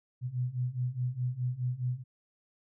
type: beating tone pair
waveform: sine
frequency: 122.5 / 127.3 Hz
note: B2 / C3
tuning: -14 / -47 cents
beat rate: 4.8 Hz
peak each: -34 / -32 dBFS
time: 0.21-2.04 s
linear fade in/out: 50 ms
effects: none